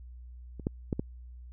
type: clicks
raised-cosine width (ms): 3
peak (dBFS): -29 / -15 / -16 / -17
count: 4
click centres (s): 0.597 / 0.669 / 0.928 / 0.995
effects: added 61 Hz sine -44 dBFS peak until 1.52 s